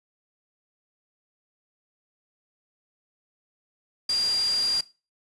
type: tone in noise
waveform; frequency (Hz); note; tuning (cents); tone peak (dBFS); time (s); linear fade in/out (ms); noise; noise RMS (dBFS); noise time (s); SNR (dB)
sine; 4787; D8; +32; -22; 4.09-4.81; 5; white; -35; 4.09-4.81; +10
effects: noise-tail reverb RT60 0.3 s tail -19 dB re dry + resampled to 24000 Hz